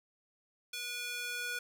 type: tone with high-pass filter sweep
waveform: square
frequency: 485.3 Hz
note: B4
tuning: 30 cents flat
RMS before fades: -39 dBFS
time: 0.73-1.59 s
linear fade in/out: 5 ms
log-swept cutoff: 2800 to 1500 Hz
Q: 1.5
effects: none